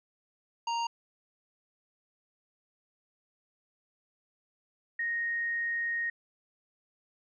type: tone pair in turn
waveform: square / sine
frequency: 932.3 / 1864.6 Hz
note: A#5 / A#6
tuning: 0 / 0 cents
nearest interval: octave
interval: 1200 cents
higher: second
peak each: -30 / -29 dBFS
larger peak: second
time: 0.67-0.87 / 4.99-6.1 s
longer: second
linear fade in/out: 5 ms
effects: resampled to 16000 Hz